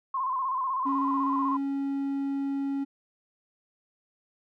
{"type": "tone with vibrato", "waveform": "sine", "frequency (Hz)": 1046.5, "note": "C6", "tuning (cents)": 0, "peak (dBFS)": -26, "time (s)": [0.14, 1.57], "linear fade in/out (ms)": 5, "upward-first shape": "square", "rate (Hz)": 16, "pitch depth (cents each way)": 56}
{"type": "tone", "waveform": "triangle", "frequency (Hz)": 276.5, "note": "C#4", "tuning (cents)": -4, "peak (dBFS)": -25, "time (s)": [0.85, 2.85], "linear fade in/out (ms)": 20}
{"effects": []}